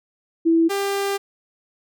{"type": "tone pair in turn", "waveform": ["sine", "sawtooth"], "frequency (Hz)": [329.6, 397.5], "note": ["E4", "G4"], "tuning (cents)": [0, 24], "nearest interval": "minor third", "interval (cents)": 324, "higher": "second", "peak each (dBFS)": [-13, -17], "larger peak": "first", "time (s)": [[0.45, 0.69], [0.69, 1.18]], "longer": "second", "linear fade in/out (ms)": 20, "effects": []}